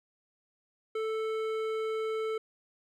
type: tone with hard clipping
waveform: sine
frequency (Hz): 440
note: A4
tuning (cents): 0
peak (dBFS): -32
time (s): 0.95-2.38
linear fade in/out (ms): 5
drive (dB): 12
effects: none